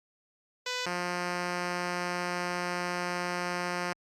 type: tone pair in turn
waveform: 5% pulse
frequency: 498.7 / 177.24 Hz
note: B4 / F3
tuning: +17 / +26 cents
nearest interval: octave + tritone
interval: 1791 cents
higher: first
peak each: -19 dBFS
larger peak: neither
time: 0.66-0.86 / 0.86-3.93 s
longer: second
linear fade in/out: 5 ms
effects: low-pass 7000 Hz 12 dB/octave + Opus 48 kbps